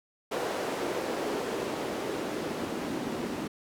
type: noise with band-pass filter sweep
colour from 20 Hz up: white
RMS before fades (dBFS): -33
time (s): 0.31-3.48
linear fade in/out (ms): 10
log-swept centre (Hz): 470 to 270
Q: 1.6
effects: none